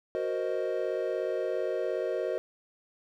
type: chord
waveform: triangle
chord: C half-diminished seventh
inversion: second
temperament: equal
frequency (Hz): 370 / 466.2 / 523.3 / 622.3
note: Gb4 / Bb4 / C5 / Eb5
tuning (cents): 0 / 0 / 0 / 0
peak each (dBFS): -32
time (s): 0.15-2.38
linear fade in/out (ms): 0
effects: none